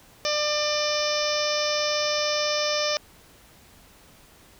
harmonic tone, 597 Hz, D5, 28 cents sharp, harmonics 1 / 2 / 3 / 4 / 5 / 6 / 7 / 8 / 9 / 10, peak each -26 / -32 / -35 / -33 / -35 / -34 / -38 / -34 / -30 / -34 dBFS, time 0.25-2.97 s, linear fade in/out 0 ms, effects pink hiss -53 dBFS RMS until 4.59 s

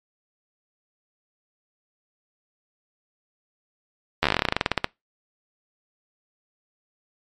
slowing click train, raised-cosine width 0.3 ms, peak -3 dBFS, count 20, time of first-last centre 4.23-4.844 s, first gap 12 ms, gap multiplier 1.1, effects noise-tail reverb RT60 0.2 s tail -24 dB re dry + MP3 64 kbps

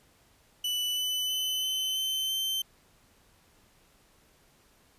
40% pulse tone with pitch steps, 2978 / 3002 / 3027 / 3051 / 3076 / 3101 Hz, F#7 / F#7 / F#7 / G7 / G7 / G7, +11 / +24 / +39 / -48 / -33 / -19 cents, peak -27 dBFS, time 0.64-2.62 s, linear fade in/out 5 ms, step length 330 ms, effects pink hiss -63 dBFS RMS until 4.98 s + resampled to 32000 Hz

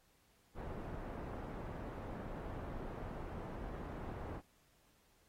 pink low-pass noise, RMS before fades -45 dBFS, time 0.54-4.42 s, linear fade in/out 50 ms, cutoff 1000 Hz, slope 12 dB/octave, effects pink hiss -72 dBFS RMS until 5.28 s + AAC 48 kbps

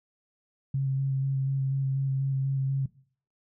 sine tone with vibrato, 135.3 Hz, C#3, 42 cents flat, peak -24 dBFS, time 0.74-2.86 s, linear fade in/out 5 ms, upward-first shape square, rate 4.1 Hz, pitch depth 13 cents each way, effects noise-tail reverb RT60 0.5 s tail -19 dB re dry

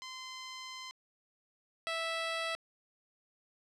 10% pulse tone pair in turn, 1034 / 657.5 Hz, C6 / E5, -21 / -5 cents, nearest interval minor sixth, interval 784 cents, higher first, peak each -34 / -25 dBFS, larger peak second, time 0.02-0.91 / 1.87-2.55 s, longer first, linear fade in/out 0 ms, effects low-pass 7000 Hz 12 dB/octave

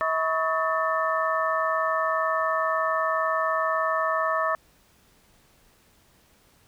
sine tone cluster, 642 / 995 / 1115 / 1277 / 1778 Hz, E5 / B5 / C#6 / D#6 / A6, -46 / +13 / +10 / +45 / +18 cents, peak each -27 / -35 / -27 / -28 / -30 dBFS, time 0.01-4.55 s, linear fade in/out 0 ms, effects pink hiss -60 dBFS RMS until 6.67 s

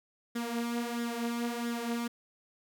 sawtooth tone with flanger, 236 Hz, A#3, 22 cents sharp, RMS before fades -34 dBFS, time 0.35-2.08 s, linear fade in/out 10 ms, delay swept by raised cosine 0.56 to 5.16 ms, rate 1.5 Hz, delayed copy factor +0.6, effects none

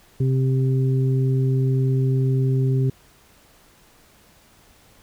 harmonic tone, 131.7 Hz, C3, 12 cents sharp, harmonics 1 / 2 / 3, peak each -17 / -29 / -28 dBFS, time 0.2-2.9 s, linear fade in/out 5 ms, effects pink hiss -54 dBFS RMS until 5.02 s

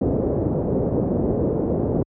white low-pass noise, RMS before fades -21 dBFS, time 0.01-2.03 s, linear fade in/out 5 ms, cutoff 490 Hz, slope 24 dB/octave, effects high-pass 60 Hz 12 dB/octave

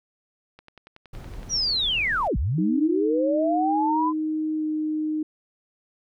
click train, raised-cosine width 0.3 ms, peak -30 dBFS, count 10, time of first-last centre 0.59-1.431 s, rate 10.7 Hz
brown noise, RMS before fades -38 dBFS, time 1.13-2.28 s, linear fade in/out 5 ms
sine linear two-way sweep, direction down then up, 5920 to 46.65 to 1029 Hz, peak -21 dBFS, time 1.49-4.13 s, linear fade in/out 50 ms, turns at 2.37 s
sine tone with pitch glide, 311.1 to 308.6 Hz, D#4 to D#4, 0 to -14 cents, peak -23 dBFS, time 2.58-5.23 s, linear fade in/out 5 ms, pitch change -14 cents, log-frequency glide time 4.57-4.64 s
effects none

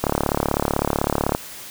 click train, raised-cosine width 1 ms, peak -4 dBFS, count 48, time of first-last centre 0.04-1.349 s, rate 35.9 Hz, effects white hiss -37 dBFS RMS until 1.7 s

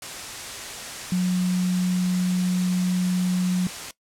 sine tone in noise, 181.9 Hz, F#3, 29 cents flat, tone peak -19 dBFS, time 1.12-3.67 s, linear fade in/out 2 ms, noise white, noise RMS -34 dBFS, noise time 0.02-3.91 s, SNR +12 dB, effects noise-tail reverb RT60 0.1 s tail -19 dB re dry + low-pass 9000 Hz 12 dB/octave

